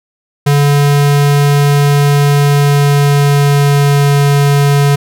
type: tone with pitch glide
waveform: square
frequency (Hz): 143.5 to 142.34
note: D3 to C#3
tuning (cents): -40 to +46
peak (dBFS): -7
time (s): 0.46-4.96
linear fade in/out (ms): 10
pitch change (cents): -14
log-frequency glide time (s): 2.34-4.14
effects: none